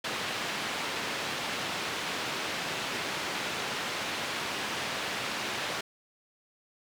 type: band-pass noise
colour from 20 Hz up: white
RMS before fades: -34 dBFS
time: 0.04-5.81 s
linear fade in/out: 5 ms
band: 130 to 3200 Hz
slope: 12 dB/octave
effects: none